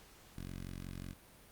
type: tone with notch filter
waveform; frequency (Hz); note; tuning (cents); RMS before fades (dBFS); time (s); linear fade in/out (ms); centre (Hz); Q
10% pulse; 45.46; F#1; -30; -45; 0.36-1.14; 20; 800; 0.68
effects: pink hiss -60 dBFS RMS until 1.51 s + Opus 48 kbps